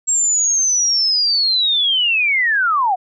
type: linear sweep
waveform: sine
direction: down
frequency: 7580 to 700 Hz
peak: -13 dBFS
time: 0.07-2.96 s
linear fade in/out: 20 ms
effects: none